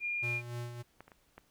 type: tone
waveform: sine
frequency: 2413 Hz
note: D7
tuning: 46 cents sharp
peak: -32 dBFS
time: 0-0.42 s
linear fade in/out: 50 ms
type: tone with tremolo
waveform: square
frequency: 120 Hz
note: B2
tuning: 49 cents flat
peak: -37 dBFS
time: 0.22-0.83 s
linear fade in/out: 20 ms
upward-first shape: sine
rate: 3.4 Hz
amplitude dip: 55%
type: clicks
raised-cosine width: 0.5 ms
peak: -33 / -39 / -38 / -33 dBFS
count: 4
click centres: 1.006 / 1.08 / 1.118 / 1.38 s
effects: pink hiss -70 dBFS RMS until 1.5 s